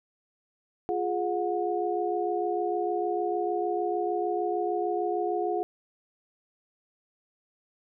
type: tone cluster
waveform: sine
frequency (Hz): 350.3 / 416.9 / 725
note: F4 / G#4 / F#5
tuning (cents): +5 / +7 / -35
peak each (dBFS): -30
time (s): 0.89-5.63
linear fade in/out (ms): 0
effects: none